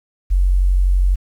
sine tone, 46.01 Hz, F#1, 9 cents flat, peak -11 dBFS, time 0.3-1.16 s, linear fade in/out 20 ms, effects 8-bit

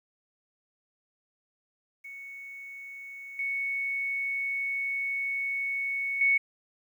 sine tone with level steps, 2217 Hz, C#7, in tune, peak -40 / -28 / -20 dBFS, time 2.04-6.38 s, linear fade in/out 10 ms, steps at 3.39 / 6.21 s, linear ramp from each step 2 ms, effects 10-bit

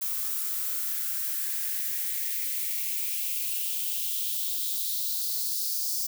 violet noise with high-pass filter sweep, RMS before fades -30 dBFS, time 0.01-6.07 s, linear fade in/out 10 ms, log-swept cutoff 1100 to 5100 Hz, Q 3.8, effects none

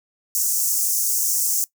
pink high-pass noise, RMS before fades -21 dBFS, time 0.35-1.64 s, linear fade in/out 0 ms, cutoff 5900 Hz, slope 48 dB/octave, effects noise-tail reverb RT60 0.1 s tail -20 dB re dry

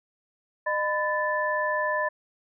sine tone cluster, 609 / 1004 / 1754 Hz, D#5 / B5 / A6, -37 / +28 / -6 cents, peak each -28 dBFS, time 0.66-2.09 s, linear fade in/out 10 ms, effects none

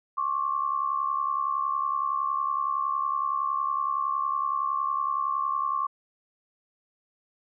sine tone pair together, 1078.2 / 1149 Hz, C#6 / D6, -48 / -38 cents, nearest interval minor second, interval 110 cents, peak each -27 / -28 dBFS, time 0.17-5.87 s, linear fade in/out 10 ms, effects none

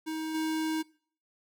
square tone with level steps, 316.2 Hz, D#4, 28 cents sharp, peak -33 / -29 dBFS, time 0.06-0.83 s, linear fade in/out 20 ms, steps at 0.34 s, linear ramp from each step 10 ms, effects noise-tail reverb RT60 0.5 s tail -23 dB re dry

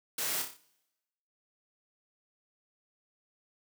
white noise with echo, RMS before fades -34 dBFS, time 0.18-0.42 s, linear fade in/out 5 ms, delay 30 ms, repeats 5, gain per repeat -5 dB, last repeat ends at 0.57 s, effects noise-tail reverb RT60 1.0 s tail -23 dB re dry + high-pass 200 Hz 12 dB/octave

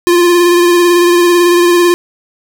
square tone with vibrato, 349.2 Hz, F4, in tune, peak -6 dBFS, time 0.07-1.94 s, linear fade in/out 0 ms, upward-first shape sine, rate 18 Hz, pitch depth 24 cents each way, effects none

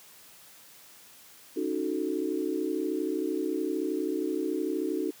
sine chord, D# half-diminished seventh, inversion third, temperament equal with one note detuned, 278 / 311.1 / 370 / 440 Hz, C#4 / D#4 / F#4 / A4, +5 / 0 / 0 / 0 cents, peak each -35 / -31 / -32 / -35 dBFS, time 1.56-5.11 s, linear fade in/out 10 ms, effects white hiss -53 dBFS RMS until 5.2 s + high-pass 100 Hz 12 dB/octave

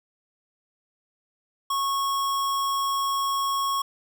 square tone, 1100 Hz, C#6, 14 cents flat, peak -24 dBFS, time 1.7-3.82 s, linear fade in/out 5 ms, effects none

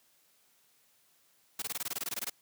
white noise bursts, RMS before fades -35 dBFS, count 14, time 1.59-2.298 s, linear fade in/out 5 ms, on 32 ms, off 20 ms, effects white hiss -68 dBFS RMS until 2.41 s + high-pass 100 Hz 12 dB/octave

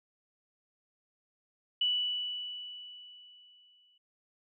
sine tone with exponential decay, 2960 Hz, F#7, in tune, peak -25 dBFS, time 1.81-3.98 s, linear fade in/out 5 ms, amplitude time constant 470 ms, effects none

